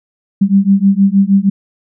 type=beating tone pair; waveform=sine; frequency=193.6 / 200 Hz; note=G3 / G3; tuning=-21 / +35 cents; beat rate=6.4 Hz; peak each=-10 dBFS; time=0.41-1.5 s; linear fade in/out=10 ms; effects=none